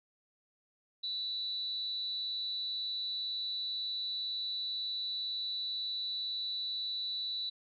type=tone with amplitude modulation; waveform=sine; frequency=3951 Hz; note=B7; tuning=in tune; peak=-32 dBFS; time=1.03-7.5 s; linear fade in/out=10 ms; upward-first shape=sine; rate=297 Hz; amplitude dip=45%; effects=none

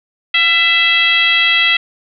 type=tone with frequency modulation; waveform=sine; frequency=2637 Hz; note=E7; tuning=in tune; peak=-9 dBFS; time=0.34-1.77 s; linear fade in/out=5 ms; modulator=637 Hz; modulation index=1.4; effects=none

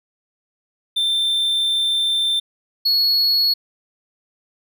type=tone pair in turn; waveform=triangle; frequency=3567 / 4355 Hz; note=A7 / C#8; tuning=+23 / -31 cents; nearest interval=minor third; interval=346 cents; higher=second; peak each=-15 / -13 dBFS; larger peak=second; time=0.96-2.4 / 2.85-3.54 s; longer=first; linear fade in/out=10 ms; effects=none

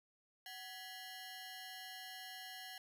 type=ring-modulated tone; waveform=15% pulse; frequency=1216 Hz; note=D#6; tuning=40 cents flat; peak=-39 dBFS; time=0.46-2.78 s; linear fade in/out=2 ms; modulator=463 Hz; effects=none

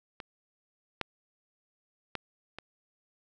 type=clicks; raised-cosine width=0.3 ms; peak=-24 / -14 / -17 / -24 dBFS; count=4; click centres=0.202 / 1.013 / 2.153 / 2.586 s; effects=none

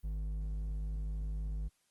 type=tone with hard clipping; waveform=sine; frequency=51.91 Hz; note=G#1; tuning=in tune; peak=-36 dBFS; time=0.03-1.69 s; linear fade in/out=20 ms; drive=6 dB; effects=white hiss -75 dBFS RMS until 1.9 s + Opus 24 kbps

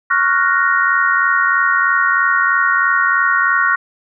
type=chord; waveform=sine; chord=Gb major seventh; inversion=second; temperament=equal; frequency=1108.7 / 1396.9 / 1480 / 1864.7 Hz; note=Db6 / F6 / Gb6 / Bb6; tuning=0 / 0 / 0 / 0 cents; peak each=-17 dBFS; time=0.1-3.76 s; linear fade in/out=10 ms; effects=none

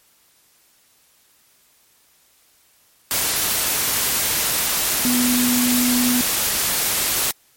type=tone in noise; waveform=sine; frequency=246.9 Hz; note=B3; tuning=in tune; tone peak=-17 dBFS; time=5.05-6.21 s; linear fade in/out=0 ms; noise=white; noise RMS=-20 dBFS; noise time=3.11-7.31 s; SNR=0 dB; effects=white hiss -57 dBFS RMS until 7.56 s + MP3 64 kbps

